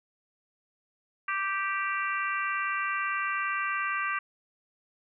harmonic tone, 391.2 Hz, G4, 4 cents flat, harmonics 3 / 4 / 5 / 6 / 7, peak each -31 / -33 / -35 / -37 / -38 dBFS, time 1.28-4.19 s, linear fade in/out 5 ms, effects none

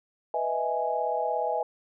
sine chord, E major seventh, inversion second, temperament equal, 493.9 / 622.3 / 659.3 / 830.6 Hz, B4 / D#5 / E5 / G#5, 0 / 0 / 0 / 0 cents, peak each -32 / -32 / -31 / -29 dBFS, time 0.34-1.63 s, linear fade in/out 2 ms, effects none

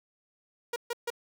sawtooth tone bursts, 474.8 Hz, A#4, 32 cents sharp, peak -26 dBFS, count 3, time 0.73-1.103 s, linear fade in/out 5 ms, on 31 ms, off 140 ms, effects none

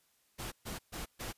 pink noise bursts, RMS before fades -41 dBFS, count 4, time 0.38-1.33 s, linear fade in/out 20 ms, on 140 ms, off 130 ms, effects white hiss -72 dBFS RMS until 1.37 s + resampled to 32000 Hz

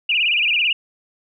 sine tone with vibrato, 2637 Hz, E7, in tune, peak -15 dBFS, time 0.09-0.73 s, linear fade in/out 5 ms, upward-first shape sine, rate 18 Hz, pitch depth 190 cents each way, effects none

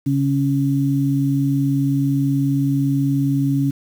sine tone pair together, 138.6 / 277.2 Hz, C#3 / C#4, 0 / 0 cents, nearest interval octave, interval 1200 cents, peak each -18 dBFS, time 0.06-3.71 s, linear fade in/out 10 ms, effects 7-bit

